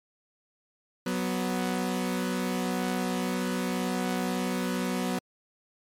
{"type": "tone pair together", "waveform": "sawtooth", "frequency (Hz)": [185.12, 247.1], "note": ["F#3", "B3"], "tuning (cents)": [1, 1], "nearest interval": "perfect fourth", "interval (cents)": 500, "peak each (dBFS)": -26, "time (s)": [1.06, 5.19], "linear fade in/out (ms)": 5, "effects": ["MP3 64 kbps"]}